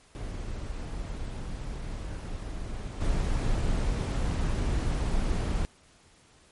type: noise with level steps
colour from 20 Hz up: brown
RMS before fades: -35 / -27 dBFS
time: 0.15-5.65 s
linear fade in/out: 0 ms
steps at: 3 s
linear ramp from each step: 20 ms
effects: pink hiss -59 dBFS RMS until 6.51 s + MP3 48 kbps